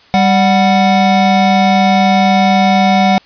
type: tone pair together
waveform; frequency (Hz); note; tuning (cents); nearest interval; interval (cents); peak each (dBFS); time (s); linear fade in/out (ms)
square; 196 / 740; G3 / F#5; 0 / 0; octave + major seventh; 2300; -11; 0.14-3.18; 0
effects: white hiss -45 dBFS RMS until 3.25 s + resampled to 11025 Hz